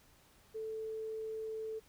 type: tone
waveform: sine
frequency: 440 Hz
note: A4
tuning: in tune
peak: -38 dBFS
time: 0.54-1.8 s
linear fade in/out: 20 ms
effects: pink hiss -65 dBFS RMS until 1.88 s

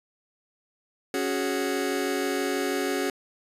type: chord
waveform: sawtooth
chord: C# suspended fourth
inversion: none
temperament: just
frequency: 277.2 / 369.6 / 415.8 Hz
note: C#4 / F#4 / G#4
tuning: 0 / -2 / +2 cents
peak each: -25 / -25 / -26 dBFS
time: 1.14-3.1 s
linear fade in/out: 2 ms
effects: resampled to 32000 Hz

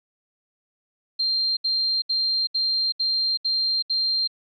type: tone bursts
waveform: sine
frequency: 4176 Hz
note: C8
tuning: 4 cents flat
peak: -20 dBFS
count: 7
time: 1.19-4.276 s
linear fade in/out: 10 ms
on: 380 ms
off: 71 ms
effects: none

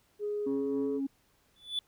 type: tone with pitch glide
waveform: sine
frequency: 415.3 to 426.5 Hz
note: G#4 to G#4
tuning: 0 to +46 cents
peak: -30 dBFS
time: 0.19-1.01 s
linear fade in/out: 50 ms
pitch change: +46 cents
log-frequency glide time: 0.51-0.88 s
type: tone with tremolo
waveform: sine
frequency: 273.6 Hz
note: C#4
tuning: 23 cents flat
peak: -28 dBFS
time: 0.46-1.07 s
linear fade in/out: 10 ms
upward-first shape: sine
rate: 3.7 Hz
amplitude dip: 35%
type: tone with exponential growth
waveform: triangle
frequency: 3468 Hz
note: A7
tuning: 26 cents flat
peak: -24 dBFS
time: 1.56-1.79 s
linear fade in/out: 1 ms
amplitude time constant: 49 ms
effects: tanh soft clip ceiling -24 dBFS + pink hiss -69 dBFS RMS until 1.87 s

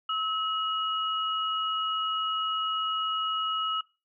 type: tone pair together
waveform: sine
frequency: 1291.8 / 2900 Hz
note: E6 / F#7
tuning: -35 / -35 cents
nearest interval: octave + major second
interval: 1400 cents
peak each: -28 / -32 dBFS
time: 0.09-3.81 s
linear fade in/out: 5 ms
effects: noise-tail reverb RT60 0.3 s tail -22 dB re dry

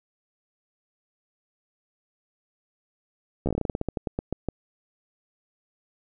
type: slowing click train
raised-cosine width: 2 ms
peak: -13 dBFS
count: 18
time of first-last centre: 3.46-4.487 s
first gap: 13 ms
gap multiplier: 1.17
effects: none

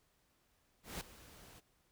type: noise with ADSR envelope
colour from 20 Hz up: pink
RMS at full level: -42 dBFS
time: 0.83-1.61 s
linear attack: 180 ms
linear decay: 3 ms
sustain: -16 dB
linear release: 29 ms
effects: pink hiss -75 dBFS RMS until 1.91 s

